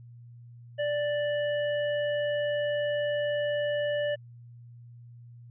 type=tone; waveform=square; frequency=587.3 Hz; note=D5; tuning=in tune; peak=-27 dBFS; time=0.78-4.16 s; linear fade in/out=20 ms; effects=added 119 Hz sine -46 dBFS peak until 5.5 s + resampled to 8000 Hz